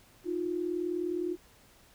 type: tone pair together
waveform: sine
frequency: 315.4 / 355.2 Hz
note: D#4 / F4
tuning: +24 / +29 cents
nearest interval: major second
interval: 205 cents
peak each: -35 / -31 dBFS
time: 0.24-1.37 s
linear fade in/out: 50 ms
effects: pink hiss -60 dBFS RMS until 1.94 s